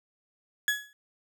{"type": "tone with exponential decay", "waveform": "35% pulse", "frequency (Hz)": 1686, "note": "G#6", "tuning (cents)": 26, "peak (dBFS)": -19, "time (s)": [0.68, 0.93], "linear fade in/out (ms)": 1, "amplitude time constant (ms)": 53, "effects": []}